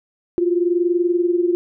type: tone pair together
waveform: sine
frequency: 346.3 / 366.9 Hz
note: F4 / F#4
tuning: -15 / -15 cents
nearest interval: minor second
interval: 100 cents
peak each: -16 / -21 dBFS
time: 0.38-1.55 s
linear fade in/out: 0 ms
effects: none